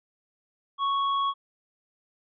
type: tone with hard clipping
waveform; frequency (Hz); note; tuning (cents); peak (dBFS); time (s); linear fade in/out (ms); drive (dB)
triangle; 1108.7; C#6; 0; -25; 0.78-1.34; 50; 12
effects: resampled to 11025 Hz